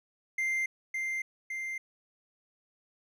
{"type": "tone with echo", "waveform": "triangle", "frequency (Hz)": 2093, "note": "C7", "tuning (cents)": 0, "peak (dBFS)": -26, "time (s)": [0.38, 0.66], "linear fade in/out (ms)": 5, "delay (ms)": 560, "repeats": 2, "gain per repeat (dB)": -3, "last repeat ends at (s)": 1.78, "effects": []}